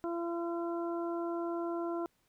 harmonic tone, 340 Hz, F4, 46 cents flat, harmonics 1 / 2 / 3 / 4, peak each -34 / -40 / -44 / -46 dBFS, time 0.04-2.06 s, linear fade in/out 0 ms, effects pink hiss -74 dBFS RMS until 2.28 s

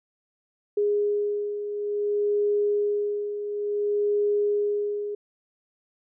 sine beating tone pair, 412.2 / 412.77 Hz, G#4 / G#4, -13 / -11 cents, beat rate 0.57 Hz, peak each -30 / -23 dBFS, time 0.77-5.15 s, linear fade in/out 5 ms, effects none

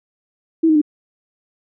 sine tone with pitch steps, 325 / 311.9 / 299.4 Hz, E4 / D#4 / D4, -24 / +4 / +33 cents, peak -10 dBFS, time 0.63-0.816 s, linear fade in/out 10 ms, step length 62 ms, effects none

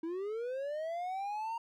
triangle linear sweep, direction up, 317.7 to 932.3 Hz, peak -33 dBFS, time 0.03-1.58 s, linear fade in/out 5 ms, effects none

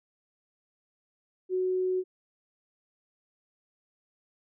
sine tone, 370 Hz, F#4, in tune, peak -25 dBFS, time 1.49-2.04 s, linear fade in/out 50 ms, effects none

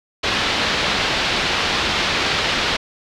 white low-pass noise, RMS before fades -20 dBFS, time 0.23-2.77 s, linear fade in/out 10 ms, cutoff 4200 Hz, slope 24 dB/octave, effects none

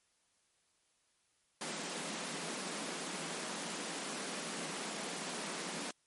pink high-pass noise, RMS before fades -41 dBFS, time 1.61-5.91 s, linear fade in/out 2 ms, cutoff 160 Hz, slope 96 dB/octave, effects white hiss -75 dBFS RMS until 6.06 s + MP3 48 kbps

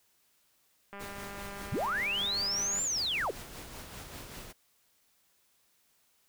click train, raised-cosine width 0.5 ms, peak -30 dBFS, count 373, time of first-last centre 0.93-2.79 s, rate 200 Hz
pink noise with tremolo, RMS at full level -44 dBFS, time 0.99-4.53 s, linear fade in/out 20 ms, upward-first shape sine, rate 5.1 Hz, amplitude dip 40%
sine linear two-way sweep, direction up then down, 57.3 to 7370 to 298.1 Hz, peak -29 dBFS, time 1.72-3.31 s, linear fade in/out 5 ms, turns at 2.83 s
effects white hiss -70 dBFS RMS until 6.28 s

